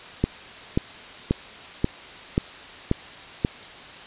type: click train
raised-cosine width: 3 ms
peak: -6 dBFS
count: 7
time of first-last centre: 0.24-3.449 s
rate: 1.87 Hz
effects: white hiss -41 dBFS RMS until 4.06 s + resampled to 8000 Hz